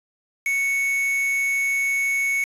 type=tone with quantisation; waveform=triangle; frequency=2217 Hz; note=C#7; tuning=in tune; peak=-18 dBFS; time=0.46-2.44 s; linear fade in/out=2 ms; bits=5; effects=resampled to 32000 Hz